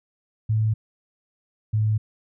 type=tone pair in turn; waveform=sine; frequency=109.3 / 107.92 Hz; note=A2 / A2; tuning=-11 / -33 cents; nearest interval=unison; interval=22 cents; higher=first; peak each=-18 dBFS; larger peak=neither; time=0.49-0.74 / 1.73-1.98 s; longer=neither; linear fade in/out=10 ms; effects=none